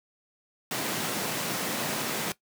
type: high-pass noise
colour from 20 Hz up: pink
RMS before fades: -31 dBFS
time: 0.71-2.32 s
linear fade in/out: 2 ms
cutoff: 150 Hz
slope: 24 dB/octave
effects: noise-tail reverb RT60 0.1 s tail -17 dB re dry